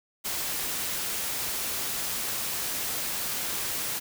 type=noise; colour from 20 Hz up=white; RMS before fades=-31 dBFS; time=0.24-4 s; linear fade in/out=20 ms; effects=none